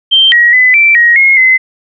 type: tone with pitch steps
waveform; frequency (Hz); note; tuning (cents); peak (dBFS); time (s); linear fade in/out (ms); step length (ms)
sine; 3141 / 1902 / 2010 / 2339 / 1888 / 2156 / 2047; G7 / A#6 / B6 / D7 / A#6 / C#7 / C7; +3 / +34 / +30 / -8 / +22 / -49 / -38; -3; 0.11-1.58; 20; 210
effects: none